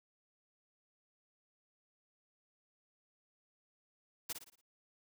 white noise with echo, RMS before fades -39 dBFS, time 4.29-4.33 s, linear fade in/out 10 ms, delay 57 ms, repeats 5, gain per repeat -7 dB, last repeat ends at 4.615 s, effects none

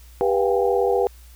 sine tone cluster, 396.4 / 488.7 / 695 / 776 / 812 Hz, G4 / B4 / F5 / G5 / G#5, +19 / -18 / -9 / -18 / -39 cents, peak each -21 / -20 / -27 / -28 / -28 dBFS, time 0.21-1.07 s, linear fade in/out 0 ms, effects added 60 Hz sine -43 dBFS peak until 1.35 s + white hiss -53 dBFS RMS until 1.35 s

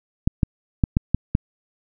clicks, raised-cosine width 5 ms, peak -4 dBFS, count 6, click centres 0.275 / 0.432 / 0.838 / 0.969 / 1.146 / 1.351 s, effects none

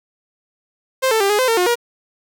sawtooth tone with pitch steps, 524 / 443.6 / 396.4 / 416.6 / 514 / 455.3 / 359.2 / 475.8 Hz, C5 / A4 / G4 / G#4 / C5 / A#4 / F4 / A#4, +2 / +14 / +19 / +5 / -31 / -41 / +49 / +35 cents, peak -10 dBFS, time 1.02-1.756 s, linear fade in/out 20 ms, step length 92 ms, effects none

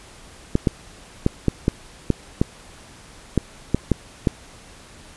clicks, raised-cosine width 3 ms, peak -3 dBFS, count 11, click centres 0.554 / 0.672 / 1.264 / 1.483 / 1.681 / 2.103 / 2.415 / 3.377 / 3.746 / 3.917 / 4.272 s, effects pink hiss -45 dBFS RMS until 5.16 s + resampled to 24000 Hz

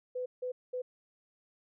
sine tone bursts at uneven times, 502 Hz, B4, 28 cents sharp, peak -33 dBFS, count 3, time 0.15-0.26 / 0.42-0.52 / 0.73-0.82 s, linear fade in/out 10 ms, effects none

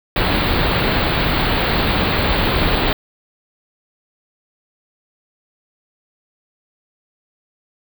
pink band-stop noise, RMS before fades -17 dBFS, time 0.16-2.93 s, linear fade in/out 2 ms, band 4500 to 16000 Hz, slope 96 dB/octave, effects none

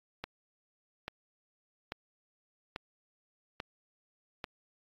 click train, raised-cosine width 0.3 ms, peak -21 dBFS, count 6, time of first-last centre 0.24-4.442 s, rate 1.19 Hz, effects AAC 32 kbps

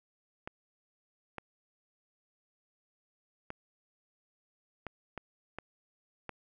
clicks, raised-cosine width 0.5 ms, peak -24 dBFS, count 7, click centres 0.475 / 1.383 / 3.504 / 4.867 / 5.177 / 5.586 / 6.293 s, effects none

